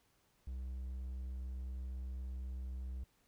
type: tone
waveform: triangle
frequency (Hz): 63.9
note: C2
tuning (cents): -40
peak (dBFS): -38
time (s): 0.47-3.04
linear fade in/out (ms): 5
effects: pink hiss -74 dBFS RMS until 3.27 s